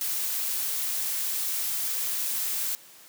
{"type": "noise", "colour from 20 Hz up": "blue", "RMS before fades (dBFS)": -29, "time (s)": [0.01, 2.75], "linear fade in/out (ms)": 0, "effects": ["white hiss -51 dBFS RMS until 3.08 s", "high-pass 150 Hz 12 dB/octave"]}